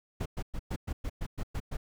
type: noise bursts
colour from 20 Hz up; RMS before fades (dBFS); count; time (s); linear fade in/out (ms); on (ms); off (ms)
brown; -33; 10; 0.2-1.77; 10; 58; 110
effects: none